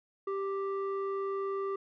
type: tone with low-pass filter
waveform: square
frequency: 392 Hz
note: G4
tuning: in tune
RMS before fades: -34 dBFS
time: 0.27-1.76 s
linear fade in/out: 5 ms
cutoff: 1100 Hz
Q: 1.8
effects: none